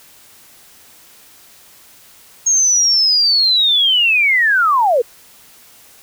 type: linear sweep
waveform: sine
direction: down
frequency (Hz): 6570 to 440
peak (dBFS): -10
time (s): 2.46-5.02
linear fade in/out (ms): 10
effects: white hiss -45 dBFS RMS until 6.02 s